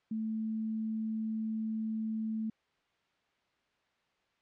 sine tone, 220 Hz, A3, in tune, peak -32 dBFS, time 0.11-2.5 s, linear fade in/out 5 ms, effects white hiss -74 dBFS RMS until 4.41 s + low-pass 3000 Hz 12 dB/octave

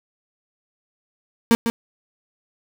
35% pulse tone with echo, 231.2 Hz, A#3, 14 cents flat, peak -10 dBFS, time 1.51-1.55 s, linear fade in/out 0 ms, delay 150 ms, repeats 1, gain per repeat -7 dB, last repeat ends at 1.7 s, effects none

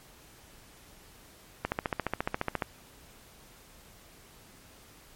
click train, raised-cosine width 0.5 ms, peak -13 dBFS, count 15, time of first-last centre 1.65-2.622 s, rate 14.4 Hz, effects pink hiss -55 dBFS RMS until 5.15 s + MP3 64 kbps

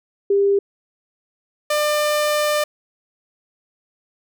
sine / sawtooth tone pair in turn, 399.1 / 598 Hz, G4 / D5, +31 / +31 cents, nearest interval perfect fifth, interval 700 cents, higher second, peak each -13 dBFS, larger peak neither, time 0.3-0.59 / 1.7-2.64 s, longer second, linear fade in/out 5 ms, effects none

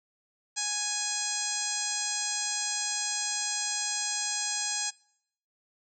harmonic tone with a mistuned harmonic, 830 Hz, G#5, 1 cent flat, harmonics 1 / 2 / 3 / 4 / 5 / 6 / 7 / 8 / 9 / 10, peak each -41 / -40 / -41 / -41 / -38 / -37 / -38 / -35 / -35 / -41 dBFS, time 0.56-4.91 s, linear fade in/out 20 ms, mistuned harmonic 7, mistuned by +24 cents, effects noise-tail reverb RT60 0.7 s tail -24 dB re dry

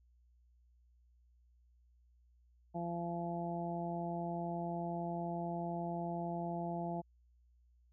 harmonic tone, 171.2 Hz, F3, 34 cents flat, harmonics 1 / 2 / 3 / 4 / 5, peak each -40 / -44 / -50 / -41 / -46 dBFS, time 2.74-7.02 s, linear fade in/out 20 ms, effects added 60 Hz sine -65 dBFS peak until 7.92 s

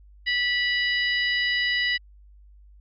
harmonic tone, 980 Hz, B5, 14 cents flat, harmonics 2 / 3 / 4 / 5, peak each -23 / -28 / -32 / -33 dBFS, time 0.26-1.98 s, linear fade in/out 20 ms, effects added 50 Hz sine -48 dBFS peak until 2.8 s

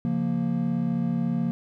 triangle chord, Bb minor, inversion first, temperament equal, 138.59 / 174.61 / 233.1 Hz, Db3 / F3 / Bb3, 0 / 0 / 0 cents, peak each -29 / -25 / -24 dBFS, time 0.05-1.51 s, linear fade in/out 0 ms, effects none

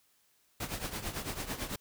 pink noise with tremolo, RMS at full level -35 dBFS, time 0.6-1.76 s, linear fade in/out 5 ms, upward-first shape triangle, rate 9 Hz, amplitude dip 80%, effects white hiss -70 dBFS RMS until 1.8 s

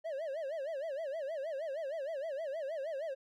triangle tone with vibrato, 594 Hz, D5, 20 cents sharp, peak -34 dBFS, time 0.04-3.15 s, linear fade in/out 20 ms, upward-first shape sine, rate 6.4 Hz, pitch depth 200 cents each way, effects none

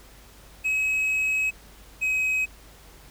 triangle tone pair in turn, 2556 / 2537 Hz, D#7 / D#7, +46 / +33 cents, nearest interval unison, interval 13 cents, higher first, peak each -20 dBFS, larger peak neither, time 0.64-1.51 / 2.01-2.46 s, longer first, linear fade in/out 20 ms, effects added 50 Hz sine -50 dBFS peak until 3.1 s + pink hiss -51 dBFS RMS until 3.1 s

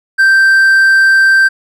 triangle tone, 1566 Hz, G6, 2 cents flat, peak -3 dBFS, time 0.18-1.49 s, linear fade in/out 20 ms, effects none

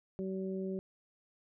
harmonic tone, 190 Hz, F#3, 46 cents sharp, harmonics 1 / 2 / 3, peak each -37 / -38 / -47 dBFS, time 0.19-0.79 s, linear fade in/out 0 ms, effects none

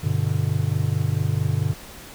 triangle chord, G major, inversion none, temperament just, 98 / 122.5 / 147 Hz, G2 / B2 / D3, 0 / -14 / +2 cents, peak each -22 dBFS, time 0.03-1.74 s, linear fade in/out 10 ms, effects pink hiss -41 dBFS RMS until 2.14 s

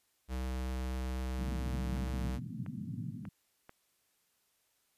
square tone, 64 Hz, C2, 38 cents flat, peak -35 dBFS, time 0.28-2.4 s, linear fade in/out 50 ms
pink band-pass noise, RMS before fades -41 dBFS, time 1.38-3.29 s, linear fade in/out 5 ms, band 110 to 250 Hz, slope 48 dB/octave
clicks, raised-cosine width 0.5 ms, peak -35 dBFS, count 5, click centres 1.969 / 2.081 / 2.663 / 3.253 / 3.694 s
effects white hiss -75 dBFS RMS until 4.97 s + resampled to 32000 Hz

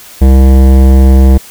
sine tone with hard clipping, 66 Hz, C2, 16 cents sharp, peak -3 dBFS, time 0.21-1.38 s, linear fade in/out 10 ms, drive 16 dB, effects white hiss -33 dBFS RMS until 1.5 s

